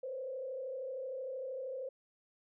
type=tone with frequency modulation; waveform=sine; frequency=523.3 Hz; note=C5; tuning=in tune; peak=-38 dBFS; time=0.03-1.89 s; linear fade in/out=5 ms; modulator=33 Hz; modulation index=0.83; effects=none